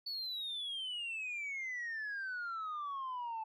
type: exponential sweep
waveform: sine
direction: down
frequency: 4500 to 870 Hz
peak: -36 dBFS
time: 0.06-3.44 s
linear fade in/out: 10 ms
effects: tanh soft clip ceiling -36 dBFS